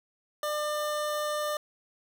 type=tone; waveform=25% pulse; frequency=599 Hz; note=D5; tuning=34 cents sharp; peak=-25 dBFS; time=0.43-1.57 s; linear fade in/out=2 ms; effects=none